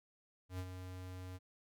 square tone with ADSR envelope, 92 Hz, F#2, 9 cents flat, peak -39 dBFS, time 0.49-1.39 s, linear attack 100 ms, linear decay 57 ms, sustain -7 dB, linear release 33 ms, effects none

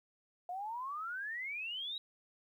sine exponential sweep, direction up, 700 to 3885 Hz, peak -38 dBFS, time 0.49-1.98 s, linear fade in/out 2 ms, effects 12-bit

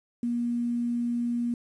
sine tone with quantisation, 238.4 Hz, A#3, 39 cents sharp, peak -25 dBFS, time 0.23-1.54 s, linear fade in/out 2 ms, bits 9, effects resampled to 24000 Hz

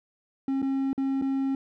triangle tone with dropouts, 270 Hz, C#4, 45 cents flat, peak -22 dBFS, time 0.48-1.55 s, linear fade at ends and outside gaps 2 ms, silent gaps 0.619-0.626 / 0.931-0.978 / 1.215-1.221 s, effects none

